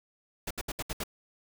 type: noise bursts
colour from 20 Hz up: pink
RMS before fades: -34 dBFS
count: 6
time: 0.47-1.037 s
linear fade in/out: 5 ms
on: 37 ms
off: 69 ms
effects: none